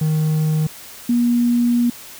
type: tone pair in turn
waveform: triangle / sine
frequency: 155.56 / 239.6 Hz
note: D#3 / A#3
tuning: 0 / +48 cents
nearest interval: perfect fifth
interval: 748 cents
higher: second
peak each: -13 / -13 dBFS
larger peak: neither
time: 0.01-0.67 / 1.09-1.9 s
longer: second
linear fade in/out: 5 ms
effects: white hiss -38 dBFS RMS until 2.19 s